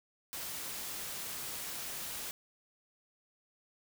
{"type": "noise", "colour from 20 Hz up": "white", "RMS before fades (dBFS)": -41, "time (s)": [0.33, 2.31], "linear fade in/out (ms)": 0, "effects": []}